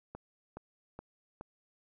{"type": "click train", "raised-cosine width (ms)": 1, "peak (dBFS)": -29, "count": 4, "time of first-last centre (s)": [0.15, 1.411], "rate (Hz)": 2.38, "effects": []}